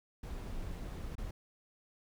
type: noise with dropouts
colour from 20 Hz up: brown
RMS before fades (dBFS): -41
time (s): 0.23-1.31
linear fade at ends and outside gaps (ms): 5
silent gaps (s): 1.154-1.18
effects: none